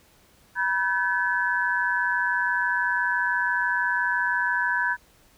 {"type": "tone cluster", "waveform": "sine", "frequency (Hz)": [973, 1527, 1713], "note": ["B5", "G6", "A6"], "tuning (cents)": [-26, -46, -47], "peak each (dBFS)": [-27, -25, -26], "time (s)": [0.55, 4.97], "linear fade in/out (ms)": 50, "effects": ["pink hiss -58 dBFS RMS until 5.37 s"]}